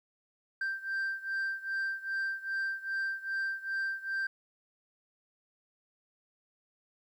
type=beating tone pair; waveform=sine; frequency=1570 / 1572.5 Hz; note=G6 / G6; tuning=+2 / +5 cents; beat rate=2.5 Hz; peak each=-32 / -34 dBFS; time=0.61-4.27 s; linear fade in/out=5 ms; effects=tanh soft clip ceiling -29 dBFS + 11-bit